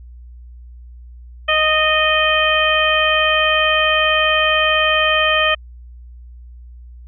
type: harmonic tone with a mistuned harmonic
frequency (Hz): 622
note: D#5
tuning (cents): -1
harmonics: 1 / 2 / 3 / 4 / 5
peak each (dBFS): -19 / -19 / -19 / -19 / -19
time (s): 1.48-5.55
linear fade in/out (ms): 10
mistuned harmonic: 3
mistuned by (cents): -20
effects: added 60 Hz sine -35 dBFS peak until 7.07 s